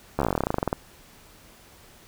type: slowing click train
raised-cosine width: 1 ms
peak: -9 dBFS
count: 20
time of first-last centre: 0.19-0.729 s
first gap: 13 ms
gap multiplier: 1.08
effects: pink hiss -52 dBFS RMS until 2.07 s